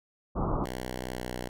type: low-pass noise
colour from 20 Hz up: pink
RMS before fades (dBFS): -29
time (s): 0.35-0.66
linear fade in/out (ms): 20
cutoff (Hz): 1300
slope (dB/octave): 96
type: tone with pitch glide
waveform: 5% pulse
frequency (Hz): 62.8 to 61.83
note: B1 to B1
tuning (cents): +30 to +3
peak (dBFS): -23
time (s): 0.64-1.49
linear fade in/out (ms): 5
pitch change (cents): -27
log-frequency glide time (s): 1.13-1.18
effects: none